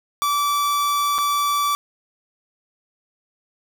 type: tone with dropouts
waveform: 45% pulse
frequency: 1158 Hz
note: D6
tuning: 25 cents flat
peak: -18 dBFS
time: 0.22-1.75 s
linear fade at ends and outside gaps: 0 ms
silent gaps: 1.182-1.186 s
effects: none